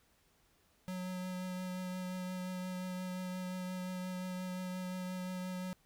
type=tone with vibrato; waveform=square; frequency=183.4 Hz; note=F#3; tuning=15 cents flat; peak=-39 dBFS; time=0.88-5.73 s; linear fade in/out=0 ms; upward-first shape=triangle; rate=5.7 Hz; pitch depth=16 cents each way; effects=pink hiss -71 dBFS RMS until 5.85 s